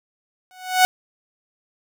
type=tone with exponential growth; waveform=sawtooth; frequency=740 Hz; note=F#5; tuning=in tune; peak=-5 dBFS; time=0.51-0.85 s; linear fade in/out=0 ms; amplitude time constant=72 ms; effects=none